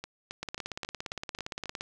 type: two click trains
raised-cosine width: 0.2 ms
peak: -21 / -18 dBFS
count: 7 / 25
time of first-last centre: 0.04-1.657 / 0.43-1.809 s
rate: 3.71 / 17.4 Hz
effects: none